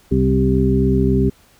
harmonic tone with a mistuned harmonic, 65.41 Hz, C2, in tune, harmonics 1 / 2 / 3 / 4 / 6, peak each -19 / -19 / -19 / -19 / -19 dBFS, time 0.11-1.3 s, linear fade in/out 10 ms, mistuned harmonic 3, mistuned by -19 cents, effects pink hiss -52 dBFS RMS until 1.59 s

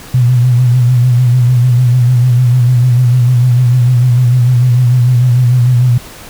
sine tone with vibrato, 123.7 Hz, B2, 3 cents sharp, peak -5 dBFS, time 0.14-5.98 s, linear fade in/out 5 ms, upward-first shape sine, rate 6.7 Hz, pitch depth 58 cents each way, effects pink hiss -32 dBFS RMS until 6.29 s

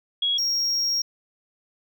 sine / triangle tone pair in turn, 3322 / 5587 Hz, G#7 / F8, 0 / 0 cents, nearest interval major sixth, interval 900 cents, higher second, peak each -20 dBFS, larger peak neither, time 0.22-0.38 / 0.38-1.02 s, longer second, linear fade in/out 5 ms, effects none

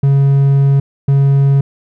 triangle tone pair in turn, 138.59 / 138.59 Hz, C#3 / C#3, 0 / 0 cents, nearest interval unison, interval 0 cents, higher neither, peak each -5 / -5 dBFS, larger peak neither, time 0.03-0.8 / 1.08-1.61 s, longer first, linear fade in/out 5 ms, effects none

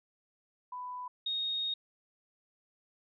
sine tone pair in turn, 995 / 3726 Hz, B5 / A#7, +13 / -2 cents, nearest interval octave + major seventh, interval 2285 cents, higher second, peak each -38 / -31 dBFS, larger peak second, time 0.72-1.08 / 1.26-1.74 s, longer second, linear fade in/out 5 ms, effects none

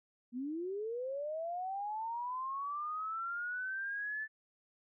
sine linear sweep, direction up, 233.1 to 1760 Hz, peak -36 dBFS, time 0.32-4.28 s, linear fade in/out 50 ms, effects none

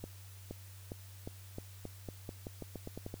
accelerating click train, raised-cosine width 2 ms, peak -28 dBFS, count 15, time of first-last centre 0.04-3.141 s, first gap 470 ms, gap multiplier 0.87, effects added 96 Hz sine -50 dBFS peak until 3.2 s + white hiss -58 dBFS RMS until 3.2 s

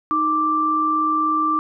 sine tone pair together, 311.1 / 1174.7 Hz, D#4 / D6, 0 / 0 cents, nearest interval octave + major seventh, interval 2300 cents, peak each -24 / -17 dBFS, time 0.11-1.59 s, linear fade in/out 0 ms, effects none

